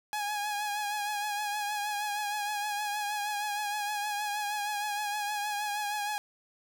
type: tone with vibrato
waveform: sawtooth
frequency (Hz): 830.6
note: G#5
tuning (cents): 0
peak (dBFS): -27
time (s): 0.13-6.18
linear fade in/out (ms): 0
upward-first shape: triangle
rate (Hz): 6.4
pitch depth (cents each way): 44
effects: none